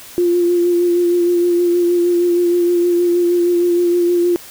sine tone with vibrato, 349.2 Hz, F4, in tune, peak -11 dBFS, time 0.18-4.36 s, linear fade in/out 0 ms, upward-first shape sine, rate 6.4 Hz, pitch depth 21 cents each way, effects white hiss -37 dBFS RMS until 4.5 s

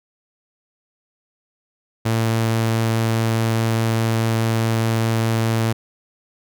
sawtooth tone, 113.1 Hz, A2, 48 cents sharp, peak -13 dBFS, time 2.05-5.73 s, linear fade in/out 10 ms, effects none

